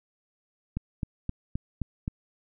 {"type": "click train", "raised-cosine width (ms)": 5, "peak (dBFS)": -17, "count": 6, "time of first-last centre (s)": [0.77, 2.079], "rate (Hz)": 3.82, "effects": []}